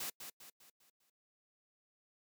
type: noise with echo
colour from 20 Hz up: white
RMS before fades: -41 dBFS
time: 0-0.1 s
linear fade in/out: 5 ms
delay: 200 ms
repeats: 5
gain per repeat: -7 dB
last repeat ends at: 1.1 s
effects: noise-tail reverb RT60 0.1 s tail -26 dB re dry + high-pass 100 Hz 12 dB/octave